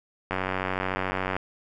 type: click train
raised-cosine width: 0.5 ms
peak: -12 dBFS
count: 100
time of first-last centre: 0.31-1.365 s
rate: 93.8 Hz
effects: none